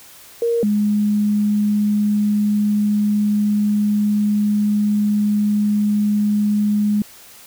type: tone pair in turn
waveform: sine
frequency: 467.4 / 208.2 Hz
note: A#4 / G#3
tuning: +5 / +5 cents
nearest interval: octave + major second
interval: 1400 cents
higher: first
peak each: -15 / -14 dBFS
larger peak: second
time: 0.42-0.63 / 0.63-7.02 s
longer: second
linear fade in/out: 2 ms
effects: white hiss -43 dBFS RMS until 7.46 s